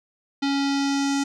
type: tone with low-pass filter sweep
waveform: square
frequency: 278.3 Hz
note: C#4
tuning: 7 cents sharp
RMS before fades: -23 dBFS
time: 0.42-1.24 s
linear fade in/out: 10 ms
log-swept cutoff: 4300 to 6800 Hz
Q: 2.5
effects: none

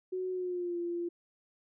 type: tone with pitch glide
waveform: sine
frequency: 370 to 345.2 Hz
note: F#4 to F4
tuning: 0 to -20 cents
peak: -32 dBFS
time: 0.12-1.09 s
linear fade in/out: 10 ms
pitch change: -120 cents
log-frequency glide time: 0.31-0.78 s
effects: none

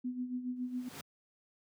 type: tone with tremolo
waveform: sine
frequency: 250 Hz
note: B3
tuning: 21 cents sharp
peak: -32 dBFS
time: 0.04-0.89 s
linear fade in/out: 10 ms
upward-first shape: sine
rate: 7.2 Hz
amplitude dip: 65%
type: noise with exponential growth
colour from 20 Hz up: pink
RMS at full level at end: -43 dBFS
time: 0.56-1.01 s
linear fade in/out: 2 ms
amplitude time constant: 97 ms
effects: high-pass 150 Hz 12 dB/octave

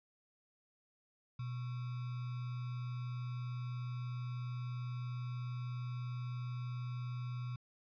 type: tone with sample-and-hold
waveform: sine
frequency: 123.47 Hz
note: B2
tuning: in tune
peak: -38 dBFS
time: 1.39-7.56 s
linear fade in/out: 5 ms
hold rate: 1225 Hz
effects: resampled to 11025 Hz

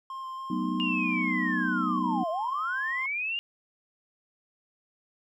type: tone with vibrato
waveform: triangle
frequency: 1055 Hz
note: C6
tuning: 14 cents sharp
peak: -33 dBFS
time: 0.1-3.06 s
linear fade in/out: 2 ms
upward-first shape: square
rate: 3.6 Hz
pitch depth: 10 cents each way
type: chord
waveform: sine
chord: B dominant seventh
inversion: second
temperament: equal with one note detuned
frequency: 187.91 / 220 / 246.9 / 311.1 Hz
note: F#3 / A3 / B3 / D#4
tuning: +27 / 0 / 0 / 0 cents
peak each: -32 / -37 / -31 / -32 dBFS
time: 0.5-2.24 s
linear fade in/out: 5 ms
type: linear two-way sweep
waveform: sine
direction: down then up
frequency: 2851 to 622.3 to 2851 Hz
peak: -28 dBFS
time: 0.8-3.39 s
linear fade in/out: 0 ms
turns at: 2.3 s
effects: none

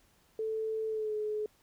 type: tone with pitch glide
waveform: sine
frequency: 440 to 425.3 Hz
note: A4 to G#4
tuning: 0 to +41 cents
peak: -31 dBFS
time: 0.39-1.46 s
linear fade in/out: 2 ms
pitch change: -59 cents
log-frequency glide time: 0.88-1.15 s
effects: pink hiss -67 dBFS RMS until 1.62 s

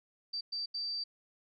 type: tone bursts at uneven times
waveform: sine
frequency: 4655 Hz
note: D8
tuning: 16 cents flat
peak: -34 dBFS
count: 3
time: 0.33-0.41 / 0.52-0.66 / 0.74-1.04 s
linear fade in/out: 10 ms
effects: none

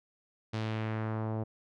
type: tone with low-pass filter sweep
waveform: sawtooth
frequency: 110 Hz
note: A2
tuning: in tune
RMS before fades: -34 dBFS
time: 0.53-1.44 s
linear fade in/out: 10 ms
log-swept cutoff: 4700 to 680 Hz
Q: 1.3
effects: none

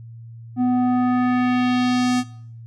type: tone with low-pass filter sweep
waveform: square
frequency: 249.2 Hz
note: B3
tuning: 16 cents sharp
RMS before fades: -19 dBFS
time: 0.56-2.24 s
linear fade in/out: 50 ms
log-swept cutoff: 540 to 7900 Hz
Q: 1.3
effects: noise-tail reverb RT60 0.6 s tail -19 dB re dry + added 115 Hz sine -36 dBFS peak until 2.66 s

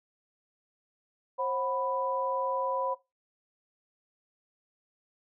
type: tone cluster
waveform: sine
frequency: 533 / 738 / 991 Hz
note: C5 / F#5 / B5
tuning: +32 / -5 / +6 cents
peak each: -31 / -39 / -31 dBFS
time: 1.38-2.95 s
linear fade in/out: 20 ms
effects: noise-tail reverb RT60 0.2 s tail -17 dB re dry

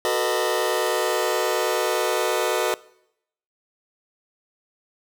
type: chord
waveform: sawtooth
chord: B dominant seventh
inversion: second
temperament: just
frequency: 370.4 / 444.5 / 493.9 / 617.4 Hz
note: F#4 / A4 / B4 / D#5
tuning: +2 / +18 / 0 / -14 cents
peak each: -22 dBFS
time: 0.05-2.74 s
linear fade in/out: 0 ms
effects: noise-tail reverb RT60 0.8 s tail -22 dB re dry

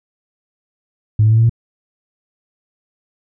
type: tone with pitch steps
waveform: sine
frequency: 107 / 109.19 / 111.42 / 113.69 / 116.01 Hz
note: A2 / A2 / A2 / A#2 / A#2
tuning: -48 / -13 / +22 / -43 / -8 cents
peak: -7 dBFS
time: 1.19-1.495 s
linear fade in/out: 5 ms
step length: 61 ms
effects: tanh soft clip ceiling -4 dBFS

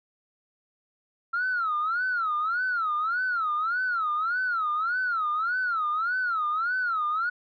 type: tone with vibrato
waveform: sine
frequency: 1352 Hz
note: E6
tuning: 43 cents sharp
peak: -23 dBFS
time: 1.33-7.3 s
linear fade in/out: 10 ms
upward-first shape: sine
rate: 1.7 Hz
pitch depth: 200 cents each way
effects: tanh soft clip ceiling -20 dBFS

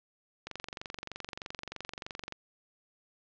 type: click train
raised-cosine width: 0.2 ms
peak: -21 dBFS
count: 44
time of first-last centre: 0.47-2.323 s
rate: 23.2 Hz
effects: low-pass 5000 Hz 12 dB/octave

